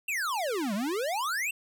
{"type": "exponential two-way sweep", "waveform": "square", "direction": "down then up", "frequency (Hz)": [2794, 190, 2794], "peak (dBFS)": -29, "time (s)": [0.08, 1.51], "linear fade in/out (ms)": 5, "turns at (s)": 0.74, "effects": []}